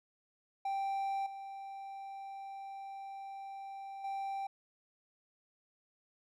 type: tone with level steps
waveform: triangle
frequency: 784 Hz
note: G5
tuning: in tune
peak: -31 / -41 / -34 dBFS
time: 0.65-4.47 s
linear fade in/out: 5 ms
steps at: 1.26 / 4.04 s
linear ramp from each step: 5 ms
effects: none